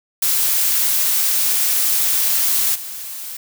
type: noise with level steps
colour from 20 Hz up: blue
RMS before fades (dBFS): -17 / -30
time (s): 0.22-3.37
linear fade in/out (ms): 5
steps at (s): 2.74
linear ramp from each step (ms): 20
effects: none